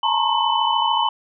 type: tone cluster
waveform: sine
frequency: 861 / 914 / 948 / 1078 / 3003 Hz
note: A5 / A#5 / A#5 / C#6 / F#7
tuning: -38 / -34 / +29 / -49 / +25 cents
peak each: -23 dBFS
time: 0.03-1.09 s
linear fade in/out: 5 ms
effects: none